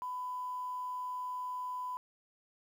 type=tone with quantisation; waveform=sine; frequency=1000 Hz; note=B5; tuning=21 cents sharp; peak=-36 dBFS; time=0.02-1.97 s; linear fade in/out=0 ms; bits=10; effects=none